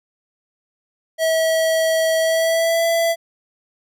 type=tone with pitch glide; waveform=square; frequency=646 to 667.6 Hz; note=E5 to E5; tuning=-35 to +22 cents; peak=-16 dBFS; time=1.18-3.16 s; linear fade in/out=50 ms; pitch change=+57 cents; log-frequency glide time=2.19-2.86 s; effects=none